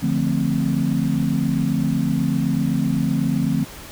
sine chord, D minor seventh, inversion none, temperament equal with one note detuned, 146.83 / 174.61 / 222.8 / 261.6 Hz, D3 / F3 / A3 / C4, 0 / 0 / +22 / 0 cents, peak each -23 dBFS, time 0.02-3.65 s, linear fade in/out 10 ms, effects pink hiss -38 dBFS RMS until 3.91 s

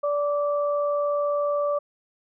sine tone pair together, 581 / 1165.1 Hz, D5 / D6, -19 / -14 cents, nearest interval octave, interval 1205 cents, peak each -22 / -29 dBFS, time 0.03-1.79 s, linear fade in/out 10 ms, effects none

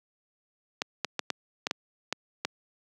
clicks, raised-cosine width 0.2 ms, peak -10 dBFS, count 8, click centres 0.819 / 1.047 / 1.193 / 1.303 / 1.669 / 1.711 / 2.126 / 2.45 s, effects high-pass 200 Hz 12 dB/octave

